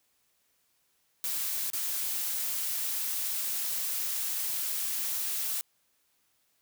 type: noise with dropouts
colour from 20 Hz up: blue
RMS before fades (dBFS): -32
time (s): 1.24-5.61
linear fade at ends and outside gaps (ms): 0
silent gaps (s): 1.701-1.733
effects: white hiss -72 dBFS RMS until 6.61 s